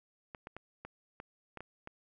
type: clicks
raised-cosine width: 0.5 ms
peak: -29 dBFS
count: 8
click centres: 0.348 / 0.471 / 0.566 / 0.85 / 1.201 / 1.573 / 1.606 / 1.874 s
effects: none